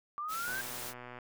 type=exponential sweep; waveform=sine; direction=up; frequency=1160 to 1604 Hz; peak=-35 dBFS; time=0.18-0.61 s; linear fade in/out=0 ms
type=noise; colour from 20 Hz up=white; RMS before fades=-42 dBFS; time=0.28-0.94 s; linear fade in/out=50 ms
type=click train; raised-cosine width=0.5 ms; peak=-31 dBFS; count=88; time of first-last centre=0.48-1.187 s; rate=123 Hz
effects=none